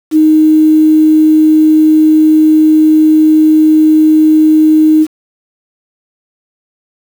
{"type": "tone with quantisation", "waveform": "sine", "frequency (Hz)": 311.1, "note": "D#4", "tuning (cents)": 0, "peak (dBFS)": -3, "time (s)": [0.11, 5.07], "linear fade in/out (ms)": 50, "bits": 5, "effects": []}